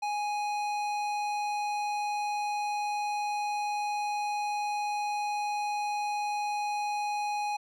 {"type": "tone with tanh clipping", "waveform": "sine", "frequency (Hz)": 830.6, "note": "G#5", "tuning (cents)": 0, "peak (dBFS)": -31, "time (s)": [0.02, 7.57], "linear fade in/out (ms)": 10, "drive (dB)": 16, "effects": []}